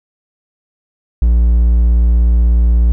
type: tone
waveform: triangle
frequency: 58.27 Hz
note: A#1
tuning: in tune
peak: -5 dBFS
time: 1.22-2.92 s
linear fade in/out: 0 ms
effects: none